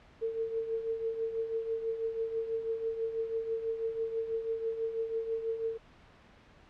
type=tone with tremolo; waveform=sine; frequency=451.8 Hz; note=A4; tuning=46 cents sharp; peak=-28 dBFS; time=0.21-5.78 s; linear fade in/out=20 ms; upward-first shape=triangle; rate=6.1 Hz; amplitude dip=70%; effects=pink hiss -58 dBFS RMS until 6.69 s + low-pass 3000 Hz 12 dB/octave